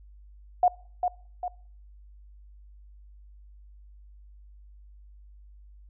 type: tone with echo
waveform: sine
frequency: 720 Hz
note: F#5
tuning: 47 cents flat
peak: -16 dBFS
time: 0.63-0.68 s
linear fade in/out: 2 ms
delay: 400 ms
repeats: 2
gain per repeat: -6 dB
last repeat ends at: 1.48 s
effects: noise-tail reverb RT60 0.6 s tail -25 dB re dry + added 50 Hz sine -48 dBFS peak until 5.89 s